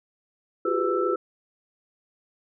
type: tone cluster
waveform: sine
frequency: 346.4 / 375.6 / 406.4 / 499.7 / 1324 Hz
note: F4 / F#4 / G#4 / B4 / E6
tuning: -14 / +26 / -38 / +20 / +7 cents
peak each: -28 dBFS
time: 0.65-1.16 s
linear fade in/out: 5 ms
effects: none